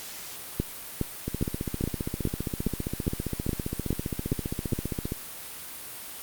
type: two click trains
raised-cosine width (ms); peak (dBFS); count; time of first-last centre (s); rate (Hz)
3; -16 / -12; 59 / 11; 1.28-5.121 / 0.6-4.732; 15.1 / 2.42
effects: white hiss -40 dBFS RMS until 6.22 s + Opus 48 kbps